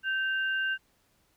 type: tone pair together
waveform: sine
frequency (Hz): 1552.4 / 2799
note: G6 / F7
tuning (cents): -17 / +3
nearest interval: minor seventh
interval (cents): 1020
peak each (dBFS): -27 / -36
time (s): 0.03-0.78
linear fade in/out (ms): 50
effects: pink hiss -69 dBFS RMS until 1.36 s